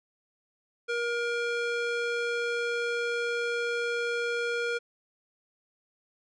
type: tone with band-pass filter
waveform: square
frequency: 473.6 Hz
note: A#4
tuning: 27 cents sharp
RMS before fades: -30 dBFS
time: 0.88-4.79 s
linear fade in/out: 20 ms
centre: 1600 Hz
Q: 0.74
effects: resampled to 22050 Hz